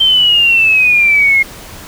sine exponential sweep, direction down, 3136 to 2138 Hz, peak -6 dBFS, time 0-1.43 s, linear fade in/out 10 ms, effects pink hiss -32 dBFS RMS until 1.87 s

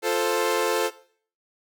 sawtooth chord, F major, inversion none, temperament equal, 349.2 / 440 / 523.3 Hz, F4 / A4 / C5, 0 / 0 / 0 cents, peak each -24 / -20 / -23 dBFS, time 0.02-0.91 s, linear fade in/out 50 ms, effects noise-tail reverb RT60 0.5 s tail -17 dB re dry

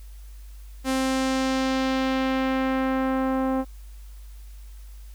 sawtooth tone with low-pass filter sweep, 263.4 Hz, C4, 12 cents sharp, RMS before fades -24 dBFS, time 0.84-3.65 s, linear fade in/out 50 ms, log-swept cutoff 11000 to 940 Hz, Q 1, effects added 50 Hz sine -39 dBFS peak until 5.14 s + white hiss -57 dBFS RMS until 5.14 s

